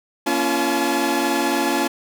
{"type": "tone cluster", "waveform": "sawtooth", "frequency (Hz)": [236.7, 280.3, 343.9, 855], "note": ["A#3", "C#4", "F4", "A5"], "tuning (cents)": [27, 19, -27, -50], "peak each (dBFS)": [-23, -19, -19, -20], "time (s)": [0.26, 1.88], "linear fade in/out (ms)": 10, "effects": []}